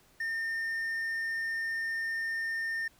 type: tone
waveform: triangle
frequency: 1815 Hz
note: A#6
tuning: 47 cents flat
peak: -29 dBFS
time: 0.2-2.88 s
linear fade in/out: 5 ms
effects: pink hiss -63 dBFS RMS until 2.99 s